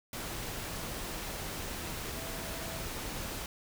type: tone in noise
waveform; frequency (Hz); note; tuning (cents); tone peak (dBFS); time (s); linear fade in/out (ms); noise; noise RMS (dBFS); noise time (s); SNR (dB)
sine; 659.3; E5; 0; -47; 2.17-2.84; 2; pink; -39; 0.13-3.46; -11
effects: none